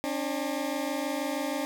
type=tone pair together; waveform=20% pulse; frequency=271.6 / 297.9 Hz; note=C#4 / D4; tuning=-35 / +25 cents; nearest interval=major second; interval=160 cents; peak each=-27 dBFS; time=0.04-1.65 s; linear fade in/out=0 ms; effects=none